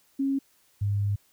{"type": "tone pair in turn", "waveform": "sine", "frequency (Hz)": [273.1, 101.47], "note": ["C#4", "G#2"], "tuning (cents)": [-26, -40], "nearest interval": "octave + perfect fourth", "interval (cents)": 1714, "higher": "first", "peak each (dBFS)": -23, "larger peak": "neither", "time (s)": [[0.19, 0.39], [0.81, 1.16]], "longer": "second", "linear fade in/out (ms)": 10, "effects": ["white hiss -64 dBFS RMS until 1.32 s"]}